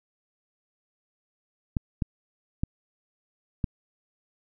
clicks, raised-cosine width 5 ms, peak -13 dBFS, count 4, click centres 1.768 / 2.022 / 2.635 / 3.642 s, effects none

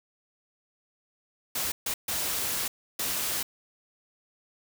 white noise bursts at uneven times, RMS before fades -30 dBFS, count 4, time 1.55-1.72 / 1.86-1.94 / 2.08-2.68 / 2.99-3.43 s, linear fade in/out 5 ms, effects none

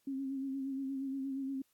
sine tone with vibrato, 270 Hz, C#4, 45 cents flat, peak -35 dBFS, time 0.07-1.62 s, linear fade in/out 5 ms, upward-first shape sine, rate 8.5 Hz, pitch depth 36 cents each way, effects white hiss -75 dBFS RMS until 1.73 s + AAC 64 kbps

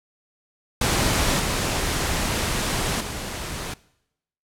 pink noise with level steps, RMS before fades -21 / -24 / -31 dBFS, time 0.81-3.74 s, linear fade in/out 5 ms, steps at 1.39 / 3 s, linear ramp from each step 10 ms, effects noise-tail reverb RT60 0.8 s tail -21 dB re dry + low-pass 11000 Hz 12 dB/octave

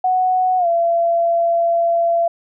sine tone with pitch glide, 740 to 678.6 Hz, F#5 to F5, 0 to -50 cents, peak -13 dBFS, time 0.04-2.28 s, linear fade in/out 5 ms, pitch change -150 cents, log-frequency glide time 0.58-0.67 s, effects none

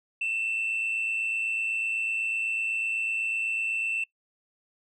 sine tone pair together, 2574 / 2682 Hz, E7 / E7, -42 / +29 cents, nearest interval minor second, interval 71 cents, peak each -34 / -25 dBFS, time 0.21-4.04 s, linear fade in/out 5 ms, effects noise-tail reverb RT60 0.1 s tail -23 dB re dry + tanh soft clip ceiling -23 dBFS

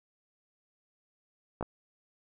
clicks, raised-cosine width 1 ms, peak -20 dBFS, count 2, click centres 1.61 / 1.627 s, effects none

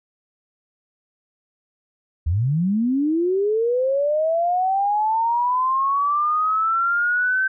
sine linear sweep, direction up, 72.3 to 1551 Hz, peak -17 dBFS, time 2.26-7.48 s, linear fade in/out 10 ms, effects none

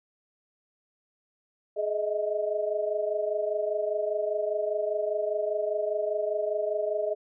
sine tone cluster, 421.4 / 618 / 643 Hz, G#4 / D#5 / E5, +25 / -12 / -43 cents, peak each -31 / -29 / -31 dBFS, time 1.76-7.15 s, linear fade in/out 20 ms, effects none

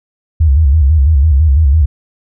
sine tone with vibrato, 73.42 Hz, D2, in tune, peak -5 dBFS, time 0.4-1.86 s, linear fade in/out 10 ms, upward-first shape square, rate 6 Hz, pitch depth 140 cents each way, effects none

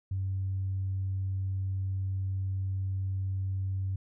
sine tone, 95.6 Hz, G2, 43 cents flat, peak -28 dBFS, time 0.11-3.96 s, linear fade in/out 5 ms, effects tanh soft clip ceiling -24 dBFS

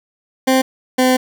20% pulse tone pair in turn, 261.6 / 255.9 Hz, C4 / C4, 0 / -38 cents, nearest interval unison, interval 38 cents, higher first, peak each -6 dBFS, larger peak neither, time 0.47-0.62 / 0.98-1.17 s, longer second, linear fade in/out 10 ms, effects none

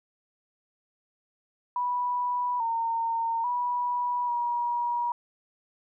sine tone with pitch steps, 982 / 916 / 976 / 958 Hz, B5 / A#5 / B5 / A#5, -10 / -31 / -21 / +47 cents, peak -25 dBFS, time 1.76-5.12 s, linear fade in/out 2 ms, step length 840 ms, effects none

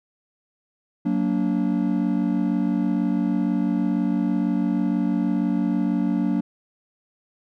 triangle chord, Gb augmented, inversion none, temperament just, 185 / 231.2 / 289.1 Hz, Gb3 / Bb3 / D4, 0 / -14 / -27 cents, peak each -22 dBFS, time 1.05-6.41 s, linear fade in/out 10 ms, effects none

